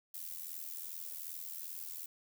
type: noise with amplitude modulation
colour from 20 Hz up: violet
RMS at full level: -41 dBFS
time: 0.14-2.06 s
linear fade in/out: 5 ms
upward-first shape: sine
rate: 82.6 Hz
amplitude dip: 75%
effects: none